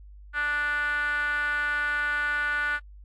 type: tone with band-pass filter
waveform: 5% pulse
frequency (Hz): 293.7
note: D4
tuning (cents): 0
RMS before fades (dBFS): -27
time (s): 0.33-2.8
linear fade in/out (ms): 50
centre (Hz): 1500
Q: 7.2
effects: added 50 Hz sine -44 dBFS peak until 3.04 s + AAC 48 kbps